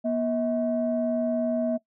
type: tone pair together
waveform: sine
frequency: 240.6 / 642.3 Hz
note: B3 / E5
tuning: -45 / -45 cents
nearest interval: octave + perfect fourth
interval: 1700 cents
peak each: -25 dBFS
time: 0.04-1.78 s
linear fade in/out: 20 ms
effects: noise-tail reverb RT60 0.1 s tail -19 dB re dry + tanh soft clip ceiling -16 dBFS